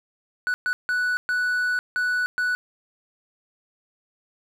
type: tone bursts at uneven times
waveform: triangle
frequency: 1481 Hz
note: F#6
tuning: 1 cent sharp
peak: -19 dBFS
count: 6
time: 0.47-0.54 / 0.66-0.73 / 0.89-1.17 / 1.29-1.79 / 1.96-2.26 / 2.38-2.55 s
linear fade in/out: 0 ms
effects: none